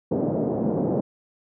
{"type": "band-pass noise", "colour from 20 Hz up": "pink", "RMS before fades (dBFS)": -24, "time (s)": [0.11, 1.01], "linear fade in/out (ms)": 10, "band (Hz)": [150, 600], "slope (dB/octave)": 24, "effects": []}